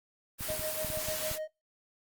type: noise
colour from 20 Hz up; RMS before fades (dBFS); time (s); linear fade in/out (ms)
white; -36; 0.38-1.39; 50
type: clicks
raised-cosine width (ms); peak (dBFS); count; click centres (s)
5; -29; 8; 0.409 / 0.503 / 0.595 / 0.847 / 0.902 / 0.974 / 1.085 / 1.314
type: tone with tremolo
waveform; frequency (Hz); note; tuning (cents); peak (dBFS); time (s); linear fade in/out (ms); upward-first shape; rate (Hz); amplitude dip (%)
triangle; 622.3; D#5; 0; -31; 0.48-1.48; 10; sine; 6.7; 80
effects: noise-tail reverb RT60 0.2 s tail -20 dB re dry + Opus 32 kbps